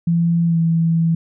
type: tone with pitch glide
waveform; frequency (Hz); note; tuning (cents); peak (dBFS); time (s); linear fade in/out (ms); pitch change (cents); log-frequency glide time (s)
sine; 168.9 to 165.04; E3 to E3; +42 to +2; -13; 0.07-1.15; 5; -40; 0.46-0.58
effects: none